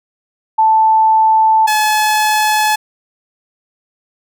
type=tone pair in turn; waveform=sine / sawtooth; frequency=880 / 855.9 Hz; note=A5 / A5; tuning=0 / -48 cents; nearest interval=unison; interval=48 cents; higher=first; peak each=-7 / -7 dBFS; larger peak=neither; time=0.58-1.67 / 1.67-2.76 s; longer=neither; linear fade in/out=10 ms; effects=none